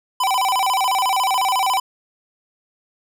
square tone with vibrato, 880 Hz, A5, in tune, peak -17 dBFS, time 0.2-1.8 s, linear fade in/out 5 ms, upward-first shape square, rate 14 Hz, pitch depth 230 cents each way, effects none

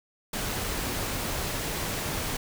pink noise, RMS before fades -31 dBFS, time 0.33-2.37 s, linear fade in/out 5 ms, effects none

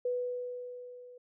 sine tone with level ramp, 493.9 Hz, B4, in tune, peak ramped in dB -28 to -49 dBFS, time 0.05-1.18 s, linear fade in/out 5 ms, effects none

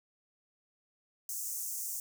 pink high-pass noise, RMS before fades -38 dBFS, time 1.29-2 s, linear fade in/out 2 ms, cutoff 6100 Hz, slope 48 dB/octave, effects none

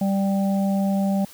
harmonic tone, 196 Hz, G3, in tune, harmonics 1 / 3 / 4, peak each -19 / -29 / -31 dBFS, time 0.01-1.25 s, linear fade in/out 5 ms, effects white hiss -46 dBFS RMS until 1.33 s

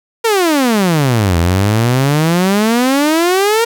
sawtooth exponential two-way sweep, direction down then up, 472 to 82.41 to 472 Hz, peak -6 dBFS, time 0.24-3.65 s, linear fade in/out 10 ms, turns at 1.38 s, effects none

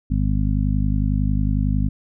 harmonic tone, 51 Hz, G#1, 31 cents flat, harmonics 1 / 2 / 3 / 4 / 5, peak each -20 / -23 / -25 / -26 / -27 dBFS, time 0.1-1.89 s, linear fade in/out 10 ms, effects none

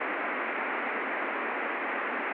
white band-pass noise, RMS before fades -32 dBFS, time 0-2.33 s, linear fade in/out 10 ms, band 230 to 2300 Hz, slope 48 dB/octave, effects none

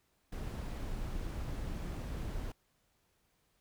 brown noise, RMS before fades -39 dBFS, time 0.32-2.52 s, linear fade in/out 5 ms, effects pink hiss -75 dBFS RMS until 3.6 s

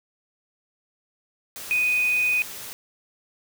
sine tone in noise, 2489 Hz, D#7, in tune, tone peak -19 dBFS, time 1.71-2.42 s, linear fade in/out 0 ms, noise white, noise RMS -37 dBFS, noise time 1.56-2.73 s, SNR +15 dB, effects none

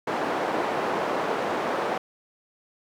white band-pass noise, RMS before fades -27 dBFS, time 0.07-1.98 s, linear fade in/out 5 ms, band 290 to 880 Hz, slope 12 dB/octave, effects none

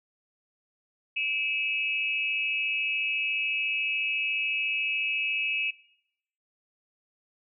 sine tone with amplitude modulation, 2597 Hz, E7, 26 cents flat, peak -22 dBFS, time 1.16-5.71 s, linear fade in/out 10 ms, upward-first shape sine, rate 266 Hz, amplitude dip 90%, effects noise-tail reverb RT60 0.8 s tail -20 dB re dry

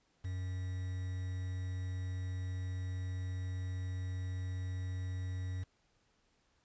triangle tone with quantisation, 92.5 Hz, F#2, in tune, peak -34 dBFS, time 0.24-5.64 s, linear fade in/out 10 ms, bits 9, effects pink hiss -74 dBFS RMS until 6.64 s + resampled to 16000 Hz

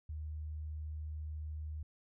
sine tone, 76.8 Hz, D#2, 22 cents flat, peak -39 dBFS, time 0.09-1.83 s, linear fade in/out 5 ms, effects none

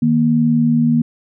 sine tone pair together, 155.56 / 236.3 Hz, D#3 / A#3, 0 / +24 cents, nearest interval perfect fifth, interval 724 cents, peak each -17 / -12 dBFS, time 0.02-1.02 s, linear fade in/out 5 ms, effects none

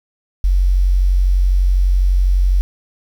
sine tone, 46 Hz, F#1, 9 cents flat, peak -10 dBFS, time 0.44-2.61 s, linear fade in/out 0 ms, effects 7-bit

